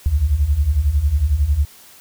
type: beating tone pair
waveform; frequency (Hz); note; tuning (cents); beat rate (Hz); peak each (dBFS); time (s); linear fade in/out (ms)
sine; 65.41 / 76.41; C2 / D#2; 0 / -31; 11; -19 / -15; 0.06-1.65; 0
effects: white hiss -45 dBFS RMS until 2 s